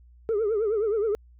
sine tone with vibrato, 429 Hz, A4, 44 cents flat, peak -20 dBFS, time 0.29-1.15 s, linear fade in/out 0 ms, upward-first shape triangle, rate 9.5 Hz, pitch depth 150 cents each way, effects tanh soft clip ceiling -20 dBFS + added 60 Hz sine -50 dBFS peak until 1.39 s

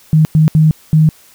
sine tone bursts at uneven times, 156.2 Hz, D#3, 7 cents sharp, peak -5 dBFS, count 4, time 0.13-0.25 / 0.35-0.48 / 0.55-0.71 / 0.93-1.09 s, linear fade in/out 0 ms, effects white hiss -45 dBFS RMS until 1.34 s

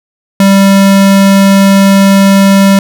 square tone, 196 Hz, G3, in tune, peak -3 dBFS, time 0.4-2.79 s, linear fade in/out 2 ms, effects none

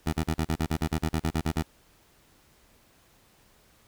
15% pulse tone bursts, 80 Hz, D#2, 49 cents sharp, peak -18 dBFS, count 15, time 0.06-1.626 s, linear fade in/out 10 ms, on 68 ms, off 39 ms, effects pink hiss -61 dBFS RMS until 3.87 s

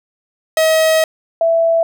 45% pulse / sine tone pair in turn, 637 / 662.5 Hz, D#5 / E5, +41 / +9 cents, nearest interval minor second, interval 68 cents, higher second, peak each -10 dBFS, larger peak neither, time 0.57-1.04 / 1.41-1.83 s, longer first, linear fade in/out 2 ms, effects none

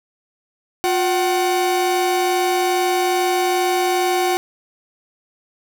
45% pulse tone pair together, 356.8 / 756 Hz, F4 / F#5, +37 / +37 cents, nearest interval octave + minor second, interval 1300 cents, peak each -19 / -19 dBFS, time 0.84-4.37 s, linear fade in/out 0 ms, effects none

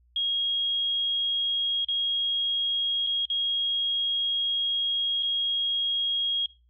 sine tone with dropouts, 3276 Hz, G#7, 24 cents flat, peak -24 dBFS, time 0.16-6.46 s, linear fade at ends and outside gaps 2 ms, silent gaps 1.847-1.885 / 3.066-3.07 / 3.254-3.3 / 5.226-5.23 s, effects noise-tail reverb RT60 0.3 s tail -20 dB re dry + added 60 Hz sine -59 dBFS peak until 6.69 s

